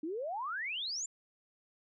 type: exponential sweep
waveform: sine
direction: up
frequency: 295.3 to 7400 Hz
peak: -35 dBFS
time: 0.03-1.06 s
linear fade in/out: 5 ms
effects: none